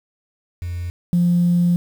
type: tone pair in turn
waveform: sine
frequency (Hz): 87.31 / 174.62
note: F2 / F3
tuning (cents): 0 / 0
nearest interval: octave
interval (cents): 1200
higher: second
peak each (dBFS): -23 / -12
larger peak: second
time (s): 0.62-0.9 / 1.13-1.76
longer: second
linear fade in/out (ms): 0
effects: tanh soft clip ceiling -9 dBFS + 7-bit